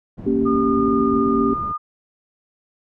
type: low-pass noise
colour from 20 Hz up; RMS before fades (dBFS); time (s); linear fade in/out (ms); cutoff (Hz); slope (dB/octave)
white; -33; 0.17-1.73; 20; 220; 12
type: chord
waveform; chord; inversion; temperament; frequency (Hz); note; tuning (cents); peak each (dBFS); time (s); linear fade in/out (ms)
sine; G diminished; first; equal; 233.1 / 277.2 / 392; Bb3 / Db4 / G4; 0 / 0 / 0; -20; 0.26-1.54; 10
type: tone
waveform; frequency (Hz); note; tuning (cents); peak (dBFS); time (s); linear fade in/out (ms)
sine; 1217; D#6; -39; -22; 0.45-1.78; 20
effects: none